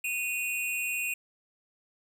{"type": "tone pair together", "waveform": "square", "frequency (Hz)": [2489, 2739], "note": ["D#7", "F7"], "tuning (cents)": [0, -34], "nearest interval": "major second", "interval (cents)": 166, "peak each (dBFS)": [-32, -34], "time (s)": [0.04, 1.14], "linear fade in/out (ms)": 5, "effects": []}